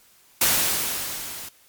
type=noise with level ramp; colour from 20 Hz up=white; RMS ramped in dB=-18 to -37 dBFS; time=0.41-1.49 s; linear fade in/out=5 ms; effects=white hiss -56 dBFS RMS until 1.68 s + MP3 96 kbps